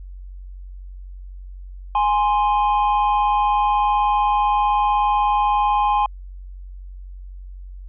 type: tone pair together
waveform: triangle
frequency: 830.6 / 1046.5 Hz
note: G#5 / C6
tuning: 0 / 0 cents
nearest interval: major third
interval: 400 cents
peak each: -15 / -18 dBFS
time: 1.95-6.06 s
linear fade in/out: 2 ms
effects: added 46 Hz sine -33 dBFS peak until 7.88 s + resampled to 8000 Hz